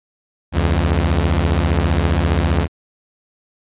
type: beating tone pair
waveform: sawtooth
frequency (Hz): 71.4 / 86.4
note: D2 / F2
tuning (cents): -48 / -18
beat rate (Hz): 15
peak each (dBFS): -13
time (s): 0.52-2.68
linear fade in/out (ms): 50
effects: resampled to 8000 Hz